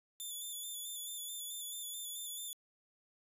5% pulse tone with vibrato, 3493 Hz, A7, 13 cents flat, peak -34 dBFS, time 0.2-2.53 s, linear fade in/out 0 ms, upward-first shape square, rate 4.6 Hz, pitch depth 35 cents each way, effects resampled to 32000 Hz

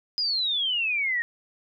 sine exponential sweep, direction down, 5020 to 1847 Hz, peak -23 dBFS, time 0.18-1.22 s, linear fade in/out 0 ms, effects none

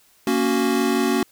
square chord, F# major, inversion first, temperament equal with one note detuned, 233.1 / 278.8 / 370 Hz, A#3 / C#4 / F#4, 0 / +10 / 0 cents, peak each -23 dBFS, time 0.27-1.23 s, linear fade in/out 2 ms, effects white hiss -57 dBFS RMS until 1.31 s

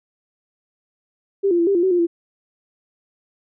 sine tone with pitch steps, 395.1 / 346.1 / 338.3 / 396.6 / 345.4 / 377.4 / 352.3 / 339.3 Hz, G4 / F4 / E4 / G4 / F4 / F#4 / F4 / F4, +14 / -16 / +45 / +20 / -19 / +34 / +15 / -50 cents, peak -14 dBFS, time 1.43-2.07 s, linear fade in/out 20 ms, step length 80 ms, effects none

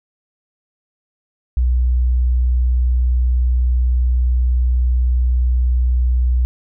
sine tone, 61.74 Hz, B1, in tune, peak -12 dBFS, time 1.57-6.45 s, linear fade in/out 0 ms, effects none

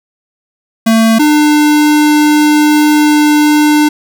square tone pair in turn, 224.7 / 299.9 Hz, A3 / D4, +37 / +36 cents, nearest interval perfect fourth, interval 499 cents, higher second, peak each -6 dBFS, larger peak neither, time 0.86-1.19 / 1.19-3.89 s, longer second, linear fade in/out 10 ms, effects none

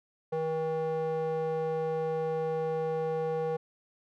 square tone with band-pass filter, 159.9 Hz, D#3, 48 cents sharp, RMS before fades -31 dBFS, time 0.32-3.57 s, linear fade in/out 10 ms, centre 580 Hz, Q 7.3, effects none

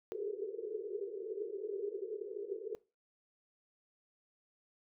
white band-pass noise, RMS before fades -41 dBFS, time 0.12-2.75 s, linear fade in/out 0 ms, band 380 to 450 Hz, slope 96 dB/octave, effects noise-tail reverb RT60 0.3 s tail -21 dB re dry

